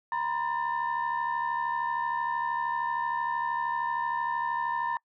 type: tone cluster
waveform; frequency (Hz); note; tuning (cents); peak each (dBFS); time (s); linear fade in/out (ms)
sine; 947 / 1020 / 1782; A#5 / C6 / A6; +27 / -44 / +22; -28 / -32 / -35; 0.12-4.97; 2
effects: noise-tail reverb RT60 0.1 s tail -26 dB re dry + tanh soft clip ceiling -20 dBFS